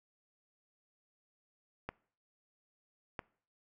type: clicks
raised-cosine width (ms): 0.5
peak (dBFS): -23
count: 2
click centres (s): 1.89 / 3.192
effects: noise-tail reverb RT60 0.5 s tail -23 dB re dry

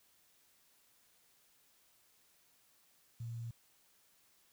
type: tone with quantisation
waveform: sine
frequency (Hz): 116.6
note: A#2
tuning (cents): +1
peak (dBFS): -40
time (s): 3.2-3.51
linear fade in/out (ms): 5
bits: 11
effects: white hiss -70 dBFS RMS until 4.52 s

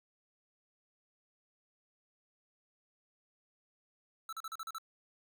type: tone bursts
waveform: square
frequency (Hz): 1318.5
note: E6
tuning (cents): 0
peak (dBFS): -40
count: 7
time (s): 4.29-4.783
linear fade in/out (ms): 2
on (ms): 37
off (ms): 39
effects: none

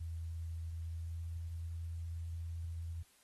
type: tone with pitch glide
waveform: sine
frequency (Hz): 82.5 to 83.41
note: E2 to E2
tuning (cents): +2 to +21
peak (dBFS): -39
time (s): 0-3.03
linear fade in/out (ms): 10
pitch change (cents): +19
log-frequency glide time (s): 0.87-1.24
effects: white hiss -68 dBFS RMS until 3.23 s + AAC 32 kbps

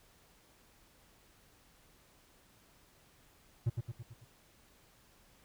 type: tone with echo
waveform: triangle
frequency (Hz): 116.6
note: A#2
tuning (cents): +1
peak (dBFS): -25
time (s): 3.66-3.7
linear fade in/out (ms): 10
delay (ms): 110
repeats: 5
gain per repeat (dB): -5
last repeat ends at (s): 4.25
effects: pink hiss -65 dBFS RMS until 5.44 s

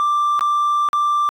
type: tone with dropouts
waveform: triangle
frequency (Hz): 1179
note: D6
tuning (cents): +6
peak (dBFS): -12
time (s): 0-1.29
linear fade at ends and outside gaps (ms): 0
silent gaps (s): 0.393-0.409 / 0.888-0.931
effects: tanh soft clip ceiling -9 dBFS

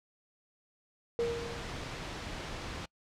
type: tone with exponential decay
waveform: sine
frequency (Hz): 468.8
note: A#4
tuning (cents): +10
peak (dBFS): -26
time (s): 1.19-1.98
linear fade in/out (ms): 0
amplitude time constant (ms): 170
type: noise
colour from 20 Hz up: pink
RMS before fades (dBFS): -40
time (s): 1.19-2.86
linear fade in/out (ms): 10
effects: noise-tail reverb RT60 0.1 s tail -26 dB re dry + low-pass 5000 Hz 12 dB/octave

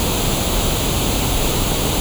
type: noise with comb filter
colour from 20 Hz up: pink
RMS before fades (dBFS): -18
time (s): 0-2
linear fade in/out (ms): 0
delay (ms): 0.28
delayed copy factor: +0.6
effects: none

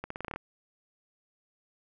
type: accelerating click train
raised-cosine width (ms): 0.5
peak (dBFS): -21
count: 9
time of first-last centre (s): 0.04-0.36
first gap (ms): 64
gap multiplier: 0.86
effects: none

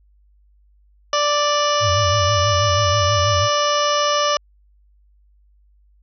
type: harmonic tone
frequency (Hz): 587.3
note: D5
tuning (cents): 0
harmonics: 1 / 2 / 3 / 4 / 5 / 6 / 7 / 8 / 9 / 10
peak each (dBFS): -20 / -19 / -29 / -33 / -25 / -33 / -34 / -37 / -27 / -29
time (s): 1.13-4.37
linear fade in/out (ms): 2
type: tone with vibrato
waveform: sine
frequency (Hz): 98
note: G2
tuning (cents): 0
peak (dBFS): -19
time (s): 1.8-3.49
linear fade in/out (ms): 50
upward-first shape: sine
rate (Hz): 6.2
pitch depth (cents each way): 190
effects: added 50 Hz sine -52 dBFS peak until 6.02 s

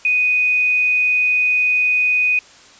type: tone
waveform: sine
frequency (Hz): 2489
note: D#7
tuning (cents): 0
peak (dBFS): -13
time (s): 0.05-2.39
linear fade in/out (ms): 2
effects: white hiss -45 dBFS RMS until 2.79 s + resampled to 16000 Hz

